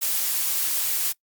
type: noise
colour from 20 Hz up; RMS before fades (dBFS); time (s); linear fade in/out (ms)
blue; -24; 0.01-1.13; 20
effects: noise-tail reverb RT60 0.1 s tail -22 dB re dry + Opus 48 kbps